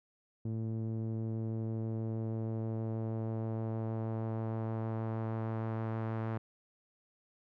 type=tone with low-pass filter sweep; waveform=sawtooth; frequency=111.7 Hz; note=A2; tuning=27 cents sharp; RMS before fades=-36 dBFS; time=0.45-6.38 s; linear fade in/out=5 ms; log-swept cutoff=300 to 1400 Hz; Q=1; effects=none